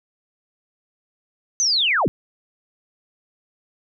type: linear sweep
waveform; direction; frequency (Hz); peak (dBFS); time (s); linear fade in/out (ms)
sine; down; 6272 to 81.6; -16; 1.6-2.08; 0
effects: none